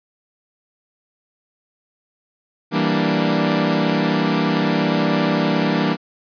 sawtooth chord, E half-diminished seventh, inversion none, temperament equal, 164.81 / 196 / 233.1 / 293.7 Hz, E3 / G3 / Bb3 / D4, 0 / 0 / 0 / 0 cents, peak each -18 dBFS, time 2.71-5.97 s, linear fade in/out 50 ms, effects resampled to 11025 Hz

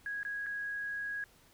sine tone with dropouts, 1654 Hz, G#6, 8 cents flat, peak -35 dBFS, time 0.06-1.24 s, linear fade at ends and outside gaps 1 ms, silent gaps 0.231-0.25 / 0.462-0.466 s, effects pink hiss -63 dBFS RMS until 1.53 s

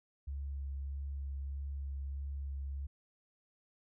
sine tone with vibrato, 69.3 Hz, C#2, in tune, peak -37 dBFS, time 0.27-2.87 s, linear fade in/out 10 ms, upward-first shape sine, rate 1.6 Hz, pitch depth 14 cents each way, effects none

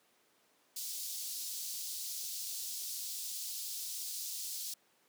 pink high-pass noise, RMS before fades -41 dBFS, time 0.76-4.74 s, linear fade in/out 5 ms, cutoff 4300 Hz, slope 24 dB/octave, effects pink hiss -70 dBFS RMS until 5.08 s + high-pass 300 Hz 12 dB/octave

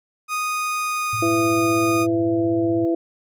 30% pulse tone with pitch glide, 1241 to 1231.7 Hz, D#6 to D#6, -5 to -18 cents, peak -19 dBFS, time 0.28-2.07 s, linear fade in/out 50 ms, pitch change -13 cents, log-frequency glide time 0.42-1.57 s
sine tone with tremolo, 110 Hz, A2, in tune, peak -25 dBFS, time 1.13-2.85 s, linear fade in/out 0 ms, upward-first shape triangle, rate 16 Hz, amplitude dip 70%
harmonic tone, 167.1 Hz, E3, 24 cents sharp, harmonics 2 / 3 / 4, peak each -18 / -28 / -27 dBFS, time 1.22-2.95 s, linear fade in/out 5 ms
effects none

